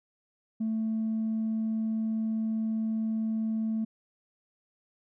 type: tone with tanh clipping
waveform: triangle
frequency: 221.2 Hz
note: A3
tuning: 9 cents sharp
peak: -27 dBFS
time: 0.6-3.85 s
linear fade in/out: 10 ms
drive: 5 dB
effects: none